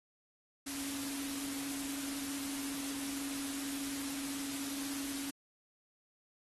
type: tone in noise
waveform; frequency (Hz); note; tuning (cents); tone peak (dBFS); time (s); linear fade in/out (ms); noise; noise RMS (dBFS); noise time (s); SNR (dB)
sine; 277.2; C#4; 0; -40; 0.66-5.31; 10; white; -42; 0.66-5.31; -1
effects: AAC 32 kbps